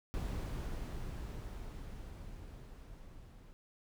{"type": "noise with level ramp", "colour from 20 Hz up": "brown", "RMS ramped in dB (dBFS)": [-37, -55], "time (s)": [0.14, 3.53], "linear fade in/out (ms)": 0, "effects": []}